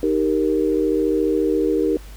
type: chord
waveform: sine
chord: Eb major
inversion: none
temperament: equal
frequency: 311.1 / 392 / 466.2 Hz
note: Eb4 / G4 / Bb4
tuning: 0 / 0 / 0 cents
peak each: -20 / -21 / -21 dBFS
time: 0.03-1.97 s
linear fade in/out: 2 ms
effects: added 50 Hz sine -36 dBFS peak until 2.16 s + pink hiss -46 dBFS RMS until 2.16 s